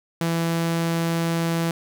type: tone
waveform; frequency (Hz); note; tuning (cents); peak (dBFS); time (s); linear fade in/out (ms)
sawtooth; 166.6; E3; +19; -17; 0.21-1.71; 2
effects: 9-bit